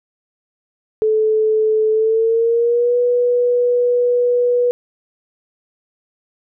sine tone with pitch glide, 434.7 to 487.9 Hz, A4 to B4, -21 to -21 cents, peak -12 dBFS, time 1.02-4.71 s, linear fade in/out 0 ms, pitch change +200 cents, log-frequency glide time 1.91-2.97 s, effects none

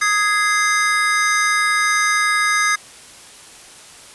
square chord, Ab major, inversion second, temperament just, 1245.9 / 1661.2 / 2077 Hz, Eb6 / Ab6 / C7, +2 / 0 / -13 cents, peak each -20 dBFS, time 0.01-2.76 s, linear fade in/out 10 ms, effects white hiss -41 dBFS RMS until 4.14 s + resampled to 24000 Hz

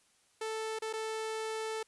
sawtooth tone with dropouts, 440.4 Hz, A4, 2 cents sharp, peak -31 dBFS, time 0.41-1.83 s, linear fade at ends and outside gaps 5 ms, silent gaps 0.789-0.82 / 0.929-0.935 s, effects white hiss -69 dBFS RMS until 1.87 s + resampled to 24000 Hz

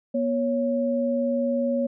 sine tone pair together, 241.2 / 554.4 Hz, B3 / C#5, -41 / 0 cents, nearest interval octave + major second, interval 1441 cents, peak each -24 / -24 dBFS, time 0.14-1.87 s, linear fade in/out 10 ms, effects none

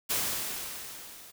white noise with level ramp, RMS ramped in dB -28 to -50 dBFS, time 0.09-1.32 s, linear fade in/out 20 ms, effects none

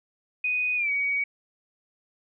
sine tone with pitch glide, 2489 to 2256 Hz, D#7 to C#7, 0 to +30 cents, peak -23 dBFS, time 0.44-1.24 s, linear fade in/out 5 ms, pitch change -170 cents, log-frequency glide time 0.76-0.91 s, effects none

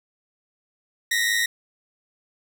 sawtooth tone pair together, 1864.7 / 1970.2 Hz, A#6 / B6, 0 / -5 cents, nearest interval minor second, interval 95 cents, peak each -18 / -22 dBFS, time 1.11-1.46 s, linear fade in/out 5 ms, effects none

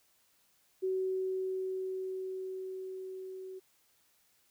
sine tone with level ramp, 376.5 Hz, F#4, 30 cents sharp, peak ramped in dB -29 to -42 dBFS, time 0.82-3.6 s, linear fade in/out 20 ms, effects white hiss -70 dBFS RMS until 4.5 s

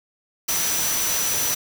sine tone in noise, 5920 Hz, F#8, in tune, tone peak -25 dBFS, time 0.48-1.55 s, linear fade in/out 10 ms, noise white, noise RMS -24 dBFS, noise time 0.48-1.55 s, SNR -4 dB, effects none

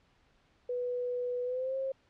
sine tone with pitch glide, 492.6 to 534.1 Hz, B4 to C5, -5 to +36 cents, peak -31 dBFS, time 0.69-1.92 s, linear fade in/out 5 ms, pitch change +141 cents, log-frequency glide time 1.44-1.76 s, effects pink hiss -68 dBFS RMS until 2.09 s + low-pass 4000 Hz 12 dB/octave

